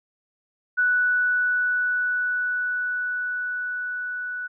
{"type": "tone with level ramp", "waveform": "sine", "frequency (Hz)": 1480, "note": "F#6", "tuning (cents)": 0, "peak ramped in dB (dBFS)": [-17, -28], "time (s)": [0.77, 4.48], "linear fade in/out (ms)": 20, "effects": []}